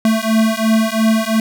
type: beating tone pair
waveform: square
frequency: 220 / 222.9 Hz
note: A3 / A3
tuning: 0 / +23 cents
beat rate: 2.9 Hz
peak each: -16 dBFS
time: 0.05-1.4 s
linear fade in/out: 2 ms
effects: none